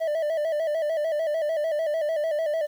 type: tone with vibrato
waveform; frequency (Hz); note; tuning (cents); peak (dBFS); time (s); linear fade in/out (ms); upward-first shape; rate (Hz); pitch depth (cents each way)
triangle; 622.3; D#5; 0; -21; 0-2.67; 20; square; 6.7; 79
effects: 9-bit